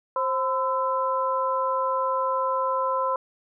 sine tone cluster, 529 / 1017 / 1323 Hz, C5 / C6 / E6, +19 / -50 / +6 cents, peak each -27 / -24 / -31 dBFS, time 0.16-3.16 s, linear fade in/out 2 ms, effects none

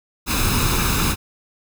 pink noise with comb filter, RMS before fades -19 dBFS, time 0.26-1.16 s, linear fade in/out 50 ms, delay 0.78 ms, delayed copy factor +0.65, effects none

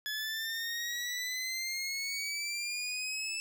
20% pulse exponential sweep, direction up, 1704 to 2637 Hz, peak -29 dBFS, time 0.06-3.4 s, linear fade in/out 0 ms, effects none

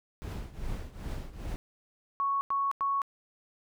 brown noise with tremolo, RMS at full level -34 dBFS, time 0.22-1.56 s, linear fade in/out 0 ms, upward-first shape triangle, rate 2.5 Hz, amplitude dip 85%
sine tone bursts, 1108.7 Hz, C#6, in tune, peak -26 dBFS, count 3, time 2.2-3.018 s, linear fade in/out 0 ms, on 210 ms, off 94 ms
effects none

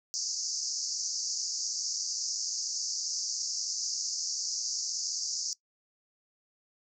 white band-pass noise, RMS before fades -34 dBFS, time 0.14-5.53 s, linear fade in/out 0 ms, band 4700 to 6800 Hz, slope 96 dB/octave, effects noise-tail reverb RT60 0.1 s tail -20 dB re dry

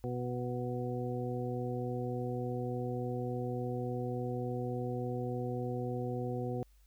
harmonic tone, 123.47 Hz, B2, in tune, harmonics 1 / 2 / 3 / 4 / 6, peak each -37 / -40 / -41 / -40 / -45 dBFS, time 0.04-6.63 s, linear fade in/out 0 ms, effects added 50 Hz sine -60 dBFS peak until 6.86 s + white hiss -73 dBFS RMS until 6.86 s

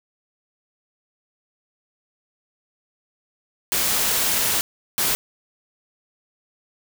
white noise bursts at uneven times, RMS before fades -21 dBFS, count 2, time 3.72-4.61 / 4.98-5.15 s, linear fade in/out 0 ms, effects none

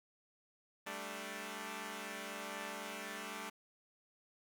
5% pulse chord, G suspended second, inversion none, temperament equal, 196 / 220 / 293.7 Hz, G3 / A3 / D4, 0 / 0 / 0 cents, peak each -36 / -35 / -37 dBFS, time 0.86-3.5 s, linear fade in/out 10 ms, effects none

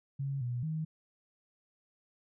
sine tone with pitch steps, 137.9 / 122.1 / 157.6 Hz, C#3 / B2 / D#3, -9 / -19 / +23 cents, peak -32 dBFS, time 0.19-0.85 s, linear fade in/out 10 ms, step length 220 ms, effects none

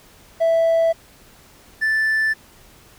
triangle tone pair in turn, 659.3 / 1760.1 Hz, E5 / A6, 0 / 0 cents, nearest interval octave + perfect fourth, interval 1700 cents, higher second, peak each -11 / -14 dBFS, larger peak first, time 0.4-0.93 / 1.81-2.34 s, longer neither, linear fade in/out 20 ms, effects tanh soft clip ceiling -9 dBFS + pink hiss -49 dBFS RMS until 2.98 s

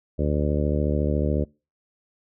harmonic tone, 74 Hz, D2, 14 cents sharp, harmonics 1 / 2 / 3 / 4 / 5 / 6 / 7 / 8, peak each -24 / -27 / -29 / -30 / -31 / -32 / -32 / -33 dBFS, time 0.18-1.45 s, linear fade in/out 20 ms, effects noise-tail reverb RT60 0.3 s tail -25 dB re dry

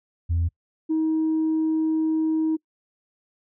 sine tone pair in turn, 84.4 / 316.9 Hz, E2 / D#4, +41 / +32 cents, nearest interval octave + major seventh, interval 2291 cents, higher second, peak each -18 dBFS, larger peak neither, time 0.29-0.49 / 0.89-2.57 s, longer second, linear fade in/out 20 ms, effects noise-tail reverb RT60 0.1 s tail -26 dB re dry + tanh soft clip ceiling -17 dBFS

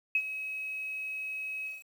sine tone with ADSR envelope, 2556 Hz, D#7, 46 cents sharp, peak -22 dBFS, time 0.15-1.84 s, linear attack 3 ms, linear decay 60 ms, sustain -12 dB, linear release 180 ms, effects 9-bit

